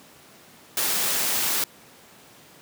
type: noise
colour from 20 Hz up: white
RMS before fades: -24 dBFS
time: 0.77-1.64 s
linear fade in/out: 2 ms
effects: pink hiss -50 dBFS RMS until 2.61 s + high-pass 150 Hz 12 dB/octave